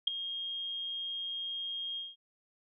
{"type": "tone with ADSR envelope", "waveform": "sine", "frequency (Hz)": 3239, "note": "G#7", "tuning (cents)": -44, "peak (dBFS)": -20, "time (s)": [0.07, 2.16], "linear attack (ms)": 7, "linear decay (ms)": 5, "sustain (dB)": -15, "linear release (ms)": 190, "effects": []}